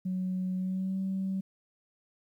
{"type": "tone with pitch glide", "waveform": "sine", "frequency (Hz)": [185, 191.19], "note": ["F#3", "G3"], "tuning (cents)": [0, -43], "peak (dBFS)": -28, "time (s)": [0.05, 1.41], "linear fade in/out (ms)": 10, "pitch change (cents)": 57, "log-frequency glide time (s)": [0.57, 0.98], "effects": ["tanh soft clip ceiling -25 dBFS", "11-bit"]}